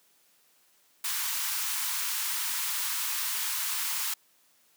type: high-pass noise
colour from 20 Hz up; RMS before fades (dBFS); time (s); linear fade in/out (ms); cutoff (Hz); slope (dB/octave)
white; -31; 1.04-4.14; 5; 860; 96
effects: white hiss -65 dBFS RMS until 4.76 s + high-pass 150 Hz 12 dB/octave